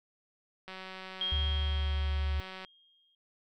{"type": "click train", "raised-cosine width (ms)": 0.3, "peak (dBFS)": -28, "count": 371, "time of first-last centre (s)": [0.68, 2.648], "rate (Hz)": 188}
{"type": "tone with exponential decay", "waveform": "sine", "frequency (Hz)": 3235, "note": "G#7", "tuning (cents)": -46, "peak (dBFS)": -29, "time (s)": [1.21, 3.15], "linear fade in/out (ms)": 2, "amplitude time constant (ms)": 420}
{"type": "tone with pitch glide", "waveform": "sine", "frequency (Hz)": [72.6, 71.68], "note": ["D2", "D2"], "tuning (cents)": [-19, -41], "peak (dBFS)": -28, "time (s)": [1.32, 2.4], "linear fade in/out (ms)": 0, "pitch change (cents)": -22, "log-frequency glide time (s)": [1.61, 1.97]}
{"effects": []}